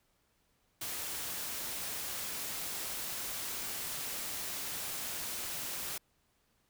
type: noise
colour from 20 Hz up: white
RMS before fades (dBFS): -39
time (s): 0.81-5.98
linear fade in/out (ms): 5
effects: pink hiss -74 dBFS RMS until 6.69 s